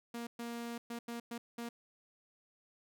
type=tone bursts at uneven times; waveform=sawtooth; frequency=235.2 Hz; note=A#3; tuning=16 cents sharp; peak=-36 dBFS; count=6; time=0.14-0.27 / 0.39-0.78 / 0.9-0.99 / 1.08-1.2 / 1.31-1.38 / 1.58-1.69 s; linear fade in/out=5 ms; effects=none